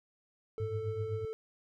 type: tone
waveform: triangle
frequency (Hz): 441.7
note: A4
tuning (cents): +7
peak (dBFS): -34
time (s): 0.58-1.33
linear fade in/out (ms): 0
type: tone with tremolo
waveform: sine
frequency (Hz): 103.83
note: G#2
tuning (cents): 0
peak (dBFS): -31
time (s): 0.6-1.25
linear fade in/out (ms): 0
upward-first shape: triangle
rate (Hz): 7.9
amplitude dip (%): 95
effects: none